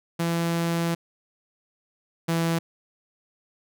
sawtooth tone pair in turn, 168.3 / 166.08 Hz, E3 / E3, +36 / +13 cents, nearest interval unison, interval 23 cents, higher first, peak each -19 / -18 dBFS, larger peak second, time 0.19-0.95 / 2.28-2.59 s, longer first, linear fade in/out 10 ms, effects none

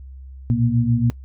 sine tone cluster, 115.9 / 123 / 236 Hz, A#2 / B2 / A#3, -10 / -7 / +22 cents, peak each -20 dBFS, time 0.5-1.1 s, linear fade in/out 0 ms, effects noise-tail reverb RT60 0.1 s tail -20 dB re dry + added 66 Hz sine -35 dBFS peak until 1.24 s

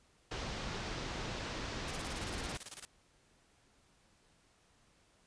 pink low-pass noise, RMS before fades -41 dBFS, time 0.31-2.57 s, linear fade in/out 5 ms, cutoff 5900 Hz, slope 24 dB/octave
white noise with tremolo, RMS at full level -45 dBFS, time 1.88-2.85 s, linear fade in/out 0 ms, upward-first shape square, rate 18 Hz, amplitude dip 80%
effects pink hiss -69 dBFS RMS until 5.26 s + resampled to 22050 Hz

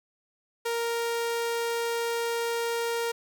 sawtooth tone, 466.2 Hz, A#4, in tune, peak -23 dBFS, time 0.65-3.12 s, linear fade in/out 10 ms, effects none

